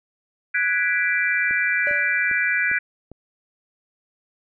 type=chord; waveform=sine; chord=G# half-diminished seventh; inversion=third; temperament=equal; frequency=1480 / 1661.2 / 1975.5 / 2349 Hz; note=F#6 / G#6 / B6 / D7; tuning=0 / 0 / 0 / 0 cents; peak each=-24 dBFS; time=0.54-2.79 s; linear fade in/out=10 ms
type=click train; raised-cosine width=2 ms; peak=-26 dBFS; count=5; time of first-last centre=1.51-3.116 s; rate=2.49 Hz
type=tone with exponential decay; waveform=triangle; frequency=584 Hz; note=D5; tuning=10 cents flat; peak=-23 dBFS; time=1.87-2.33 s; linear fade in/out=0 ms; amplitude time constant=100 ms
effects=none